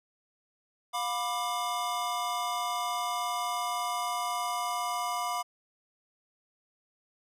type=chord; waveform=square; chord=B diminished; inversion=second; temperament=just; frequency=711.2 / 987.8 / 1185.3 Hz; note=F5 / B5 / D6; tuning=+31 / 0 / +16 cents; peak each=-35 / -35 / -35 dBFS; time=0.93-5.43 s; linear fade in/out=20 ms; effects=resampled to 32000 Hz